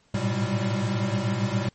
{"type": "tone cluster", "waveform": "square", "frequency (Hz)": [107.8, 114.8, 124.7, 192, 199.7], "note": ["A2", "A#2", "B2", "G3", "G3"], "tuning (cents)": [-35, -26, 17, -36, 32], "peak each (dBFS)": -31, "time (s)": [0.14, 1.69], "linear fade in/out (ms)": 5, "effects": ["pink hiss -63 dBFS RMS until 1.74 s", "MP3 32 kbps"]}